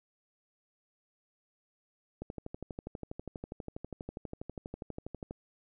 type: click train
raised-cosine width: 2 ms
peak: -26 dBFS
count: 39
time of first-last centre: 2.22-5.309 s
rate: 12.3 Hz
effects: none